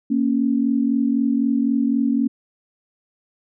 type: tone pair together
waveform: sine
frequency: 233.1 / 277 Hz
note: A#3 / C#4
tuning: 0 / -1 cents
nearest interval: minor third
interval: 299 cents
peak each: -19 dBFS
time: 0.1-2.28 s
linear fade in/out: 10 ms
effects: none